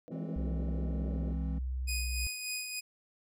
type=band-pass noise; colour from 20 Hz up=pink; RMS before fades=-45 dBFS; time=0.08-1.33 s; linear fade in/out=0 ms; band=150 to 640 Hz; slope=96 dB/octave
type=chord; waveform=triangle; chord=E augmented; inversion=none; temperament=equal with one note detuned; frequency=164.81 / 207.7 / 262.7 Hz; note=E3 / G#3 / B#3; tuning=0 / 0 / +7 cents; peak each=-36 / -42 / -41 dBFS; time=0.11-1.59 s; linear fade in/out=10 ms
type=tone; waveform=sine; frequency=63.9 Hz; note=C2; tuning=40 cents flat; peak=-32 dBFS; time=0.36-2.27 s; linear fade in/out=0 ms
type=tone with tremolo; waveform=15% pulse; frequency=2489 Hz; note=D#7; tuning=in tune; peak=-27 dBFS; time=1.87-2.81 s; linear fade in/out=20 ms; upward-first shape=sine; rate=3.4 Hz; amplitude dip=45%
effects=none